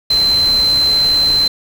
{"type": "tone in noise", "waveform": "sine", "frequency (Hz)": 4085, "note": "C8", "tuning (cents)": -42, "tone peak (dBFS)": -10, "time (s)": [0.1, 1.48], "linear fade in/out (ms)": 5, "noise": "pink", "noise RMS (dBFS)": -26, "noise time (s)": [0.1, 1.48], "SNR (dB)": 13, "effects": []}